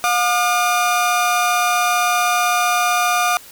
30% pulse tone pair together, 717.1 / 1207 Hz, F5 / D6, +46 / +47 cents, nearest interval major sixth, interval 901 cents, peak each -15 dBFS, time 0.04-3.37 s, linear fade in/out 0 ms, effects white hiss -41 dBFS RMS until 3.51 s

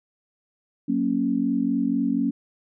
sine chord, F# major, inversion none, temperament equal, 185 / 233.1 / 277.2 Hz, F#3 / A#3 / C#4, 0 / 0 / 0 cents, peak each -29 / -24 / -23 dBFS, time 0.88-2.31 s, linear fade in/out 10 ms, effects none

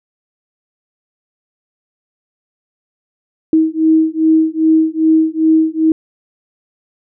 sine beating tone pair, 317.1 / 319.6 Hz, D#4 / D#4, +33 / +47 cents, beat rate 2.5 Hz, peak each -12 dBFS, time 3.53-5.92 s, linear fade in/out 2 ms, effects none

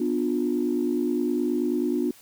sine chord, B diminished, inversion none, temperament just, 246.9 / 296.3 / 355.6 Hz, B3 / D4 / F4, 0 / +15 / +31 cents, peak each -26 dBFS, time 0-2.11 s, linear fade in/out 5 ms, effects tanh soft clip ceiling -13 dBFS + white hiss -52 dBFS RMS until 2.21 s

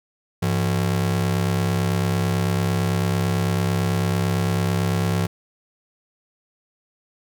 45% pulse ring-modulated tone, 136.2 Hz, C#3, 30 cents flat, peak -16 dBFS, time 0.42-5.27 s, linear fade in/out 10 ms, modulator 34.5 Hz, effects none

